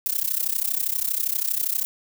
violet noise with amplitude modulation, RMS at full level -21 dBFS, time 0.06-1.85 s, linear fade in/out 0 ms, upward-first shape sine, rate 32.5 Hz, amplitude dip 90%, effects none

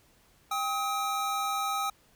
square tone pair together, 793.8 / 1271 Hz, G5 / D#6, +22 / +36 cents, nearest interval minor sixth, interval 814 cents, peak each -33 / -31 dBFS, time 0.51-1.9 s, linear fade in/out 5 ms, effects pink hiss -63 dBFS RMS until 2.15 s

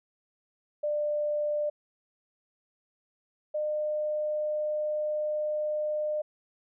sine tone pair in turn, 595 / 605.4 Hz, D5 / D#5, +22 / -48 cents, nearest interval unison, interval 30 cents, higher second, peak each -26 / -27 dBFS, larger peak first, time 0.83-1.7 / 3.54-6.22 s, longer second, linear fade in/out 10 ms, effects none

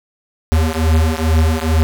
square beating tone pair, 78.7 / 81 Hz, D#2 / E2, +20 / -30 cents, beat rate 2.3 Hz, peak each -15 / -16 dBFS, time 0.52-1.83 s, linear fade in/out 0 ms, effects none

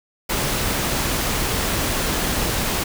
pink noise, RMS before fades -22 dBFS, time 0.29-2.84 s, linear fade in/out 10 ms, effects none

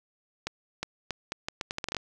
accelerating click train, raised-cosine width 0.2 ms, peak -14 dBFS, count 13, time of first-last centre 0.47-1.967 s, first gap 360 ms, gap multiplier 0.77, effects none

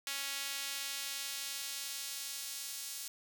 sawtooth tone with high-pass filter sweep, 277.2 Hz, C#4, in tune, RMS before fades -41 dBFS, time 0.07-3.08 s, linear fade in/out 2 ms, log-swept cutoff 2500 to 5900 Hz, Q 0.76, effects none

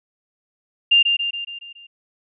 sine tone with echo, 2797 Hz, F7, 2 cents sharp, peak -10 dBFS, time 0.91-1.03 s, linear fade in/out 10 ms, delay 140 ms, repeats 6, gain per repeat -5 dB, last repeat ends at 1.87 s, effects none

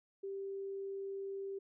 sine tone, 392 Hz, G4, in tune, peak -39 dBFS, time 0.23-1.59 s, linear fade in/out 10 ms, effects none

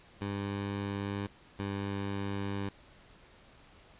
15% pulse tone pair in turn, 100.2 / 99.51 Hz, G2 / G2, +38 / +26 cents, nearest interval unison, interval 12 cents, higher first, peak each -27 dBFS, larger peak neither, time 0.21-1.27 / 1.59-2.69 s, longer second, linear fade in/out 5 ms, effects pink hiss -58 dBFS RMS until 3.99 s + resampled to 8000 Hz

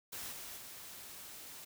white noise with level steps, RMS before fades -44 / -47 / -50 dBFS, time 0.12-1.65 s, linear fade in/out 10 ms, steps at 0.31 / 0.56 s, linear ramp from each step 20 ms, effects none

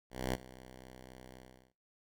5% pulse tone with ADSR envelope, 63.8 Hz, C2, 43 cents flat, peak -20 dBFS, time 0.1-1.73 s, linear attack 240 ms, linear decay 21 ms, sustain -20 dB, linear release 380 ms, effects noise-tail reverb RT60 0.3 s tail -20 dB re dry

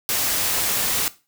white noise, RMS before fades -22 dBFS, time 0.09-1.08 s, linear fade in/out 0 ms, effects noise-tail reverb RT60 0.3 s tail -17 dB re dry

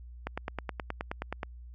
click train, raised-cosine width 0.5 ms, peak -18 dBFS, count 12, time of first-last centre 0.27-1.432 s, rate 9.47 Hz, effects added 60 Hz sine -44 dBFS peak until 1.74 s

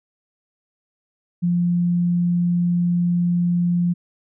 sine tone, 174.61 Hz, F3, in tune, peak -16 dBFS, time 1.42-3.94 s, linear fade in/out 20 ms, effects none

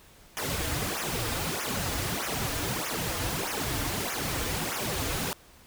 pink noise with flanger, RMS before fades -31 dBFS, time 0.37-5.33 s, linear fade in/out 0 ms, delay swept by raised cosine 0.23 to 5.43 ms, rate 1.6 Hz, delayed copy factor -0.95, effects pink hiss -55 dBFS RMS until 5.66 s

